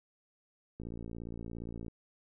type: click train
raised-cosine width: 3 ms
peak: -30 dBFS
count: 63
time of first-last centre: 0.8-1.882 s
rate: 57.3 Hz
effects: none